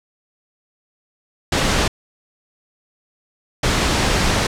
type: noise bursts at uneven times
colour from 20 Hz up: pink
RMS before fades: -17 dBFS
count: 2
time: 1.52-1.88 / 3.63-4.47 s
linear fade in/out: 5 ms
effects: low-pass 7000 Hz 12 dB/octave